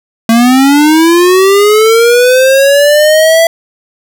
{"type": "linear sweep", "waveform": "square", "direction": "up", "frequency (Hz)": [223.7, 667], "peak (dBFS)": -4, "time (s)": [0.29, 3.47], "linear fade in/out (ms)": 2, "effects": []}